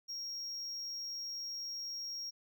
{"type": "tone", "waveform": "triangle", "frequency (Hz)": 5588, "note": "F8", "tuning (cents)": 0, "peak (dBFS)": -38, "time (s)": [0.08, 2.31], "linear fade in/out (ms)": 20, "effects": []}